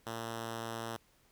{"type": "tone", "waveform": "5% pulse", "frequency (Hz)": 114.3, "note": "A#2", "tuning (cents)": -34, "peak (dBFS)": -27, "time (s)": [0.06, 0.97], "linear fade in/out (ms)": 10, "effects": ["pink hiss -68 dBFS RMS until 1.31 s"]}